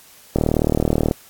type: click train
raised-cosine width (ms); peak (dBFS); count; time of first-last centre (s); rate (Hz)
2; -3; 30; 0.36-1.111; 38.6
effects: white hiss -47 dBFS RMS until 1.29 s + AAC 64 kbps